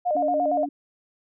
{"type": "tone with vibrato", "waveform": "sine", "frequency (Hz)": 660, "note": "E5", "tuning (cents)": 2, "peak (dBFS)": -20, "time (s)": [0.05, 0.66], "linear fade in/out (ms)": 20, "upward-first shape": "square", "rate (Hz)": 8.6, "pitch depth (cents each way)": 140}
{"type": "tone", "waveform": "sine", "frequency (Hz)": 286.3, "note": "D4", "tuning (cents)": -44, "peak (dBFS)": -29, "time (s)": [0.15, 0.69], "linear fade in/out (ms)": 5}
{"effects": []}